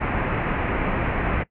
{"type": "low-pass noise", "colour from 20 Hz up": "pink", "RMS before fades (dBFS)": -24, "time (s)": [0, 1.44], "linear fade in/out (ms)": 20, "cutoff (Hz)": 2500, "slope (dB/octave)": 48, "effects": ["noise-tail reverb RT60 0.1 s tail -19 dB re dry"]}